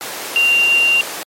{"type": "tone in noise", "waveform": "sine", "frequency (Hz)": 2775, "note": "F7", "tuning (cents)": -12, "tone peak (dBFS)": -10, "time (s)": [0.36, 1.01], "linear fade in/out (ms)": 0, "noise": "pink", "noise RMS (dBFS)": -25, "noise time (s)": [0.01, 1.23], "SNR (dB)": 12, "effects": ["high-pass 400 Hz 12 dB/octave", "MP3 64 kbps"]}